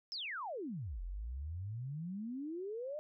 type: exponential two-way sweep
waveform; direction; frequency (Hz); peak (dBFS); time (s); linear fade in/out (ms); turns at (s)
sine; down then up; 5450 to 41.44 to 621; -39; 0.12-2.99; 0; 1.02
effects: none